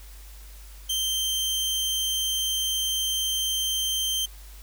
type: tone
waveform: sawtooth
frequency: 3136 Hz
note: G7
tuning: in tune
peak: -21 dBFS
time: 0.89-4.26 s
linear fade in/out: 10 ms
effects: added 50 Hz sine -42 dBFS peak until 4.62 s + white hiss -51 dBFS RMS until 4.62 s